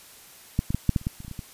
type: clicks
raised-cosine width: 5 ms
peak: -9 / -15 / -10 / -6 / -9 / -30 / -13 / -27 / -28 / -26 / -24 / -21 dBFS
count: 12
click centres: 0.591 / 0.705 / 0.746 / 0.893 / 0.962 / 1.014 / 1.069 / 1.204 / 1.248 / 1.281 / 1.313 / 1.392 s
effects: white hiss -49 dBFS RMS until 1.53 s + resampled to 32000 Hz